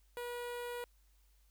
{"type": "tone with notch filter", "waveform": "sawtooth", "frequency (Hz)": 483.3, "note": "B4", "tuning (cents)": -38, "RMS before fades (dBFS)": -42, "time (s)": [0.17, 0.84], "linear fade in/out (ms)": 0, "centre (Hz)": 5700, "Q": 1.3, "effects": ["added 50 Hz sine -65 dBFS peak until 1.5 s", "white hiss -75 dBFS RMS until 1.5 s"]}